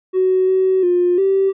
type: tone with pitch steps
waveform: triangle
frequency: 373.1 / 376.7 / 354.8 / 387.6 Hz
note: F#4 / F#4 / F4 / G4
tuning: +14 / +31 / +27 / -20 cents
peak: -8 dBFS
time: 0.13-1.53 s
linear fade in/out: 50 ms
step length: 350 ms
effects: tanh soft clip ceiling -10 dBFS + resampled to 8000 Hz